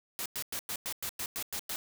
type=noise bursts; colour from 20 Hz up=white; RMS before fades=-36 dBFS; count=10; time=0.19-1.76 s; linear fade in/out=0 ms; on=67 ms; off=100 ms; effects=none